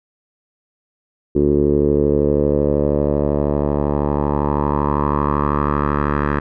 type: tone with low-pass filter sweep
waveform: 10% pulse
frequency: 72.7 Hz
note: D2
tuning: 17 cents flat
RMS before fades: -17 dBFS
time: 1.35-6.4 s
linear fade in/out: 10 ms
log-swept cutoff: 370 to 1500 Hz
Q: 3.8
effects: none